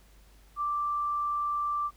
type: tone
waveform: sine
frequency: 1174.7 Hz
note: D6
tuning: in tune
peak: -27 dBFS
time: 0.56-1.91 s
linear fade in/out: 50 ms
effects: added 50 Hz sine -55 dBFS peak until 1.96 s + pink hiss -62 dBFS RMS until 1.96 s